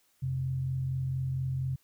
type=tone pair together; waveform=sine; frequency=87.31 / 131.58 Hz; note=F2 / C3; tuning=0 / +10 cents; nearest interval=perfect fifth; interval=710 cents; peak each=-39 / -29 dBFS; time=0.22-1.76 s; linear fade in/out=10 ms; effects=white hiss -69 dBFS RMS until 1.83 s